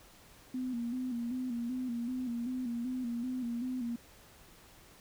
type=tone with vibrato; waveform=sine; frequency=245.1 Hz; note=B3; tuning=13 cents flat; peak=-33 dBFS; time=0.54-3.96 s; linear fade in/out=5 ms; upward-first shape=square; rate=2.6 Hz; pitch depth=67 cents each way; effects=pink hiss -58 dBFS RMS until 5 s